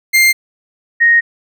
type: tone pair in turn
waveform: 40% pulse / sine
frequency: 2104 / 1866.2 Hz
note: C7 / A#6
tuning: +9 / +1 cents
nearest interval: major second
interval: 208 cents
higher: first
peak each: -6 dBFS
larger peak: neither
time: 0.13-0.33 / 1-1.21 s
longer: second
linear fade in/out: 20 ms
effects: none